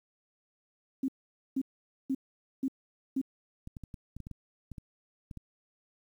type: tone bursts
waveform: sine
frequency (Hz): 266.8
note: C4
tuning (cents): +34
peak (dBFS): -27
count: 5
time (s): 1.03-3.215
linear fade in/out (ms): 5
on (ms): 53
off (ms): 480
type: clicks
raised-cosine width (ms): 5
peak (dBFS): -30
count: 12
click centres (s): 3.674 / 3.768 / 3.837 / 3.942 / 4.166 / 4.203 / 4.269 / 4.313 / 4.717 / 4.782 / 5.312 / 5.373
effects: 10-bit

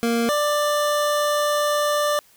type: tone pair in turn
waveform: 25% pulse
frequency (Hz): 233.1 / 590.8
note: A#3 / D5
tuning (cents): 0 / +10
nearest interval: octave + major third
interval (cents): 1610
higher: second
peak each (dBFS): -15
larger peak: neither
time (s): 0.03-0.29 / 0.29-2.19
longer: second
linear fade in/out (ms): 0
effects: white hiss -55 dBFS RMS until 2.36 s

